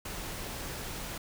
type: noise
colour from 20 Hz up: pink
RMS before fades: -39 dBFS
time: 0.05-1.18 s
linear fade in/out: 5 ms
effects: none